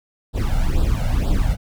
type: noise with flanger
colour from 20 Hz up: brown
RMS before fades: -18 dBFS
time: 0.33-1.57 s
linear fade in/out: 50 ms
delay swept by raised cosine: 0.23 to 1.43 ms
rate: 2.1 Hz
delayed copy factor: +0.9
effects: none